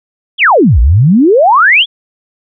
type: exponential two-way sweep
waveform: sine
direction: down then up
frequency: 3520 to 54 to 3520 Hz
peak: -3 dBFS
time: 0.38-1.86 s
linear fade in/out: 50 ms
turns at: 0.8 s
effects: none